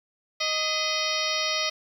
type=harmonic tone with a mistuned harmonic; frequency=624 Hz; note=D#5; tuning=5 cents sharp; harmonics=1 / 2 / 3 / 4 / 5 / 6 / 7 / 8 / 9; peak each=-33 / -33 / -33 / -33 / -33 / -33 / -33 / -33 / -33 dBFS; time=0.4-1.7 s; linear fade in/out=10 ms; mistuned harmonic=3; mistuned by=+140 cents; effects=9-bit